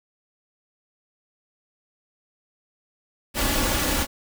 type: noise with comb filter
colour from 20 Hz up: pink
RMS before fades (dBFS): -23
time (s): 3.34-4.07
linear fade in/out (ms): 50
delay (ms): 3.5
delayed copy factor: +0.55
effects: none